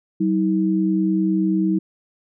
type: tone pair together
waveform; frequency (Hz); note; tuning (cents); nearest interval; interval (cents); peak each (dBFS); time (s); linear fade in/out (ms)
sine; 190 / 319.5; F#3 / D#4; +46 / +46; major sixth; 900; -19; 0.2-1.79; 10
effects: none